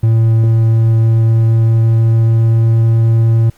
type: tone with pitch glide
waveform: triangle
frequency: 112.9 to 113.75 Hz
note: A2 to A#2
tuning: +45 to -42 cents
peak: -5 dBFS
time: 0.03-3.5 s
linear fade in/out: 5 ms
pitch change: +13 cents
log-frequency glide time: 0.92-2.93 s
effects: pink hiss -50 dBFS RMS until 3.57 s + Opus 32 kbps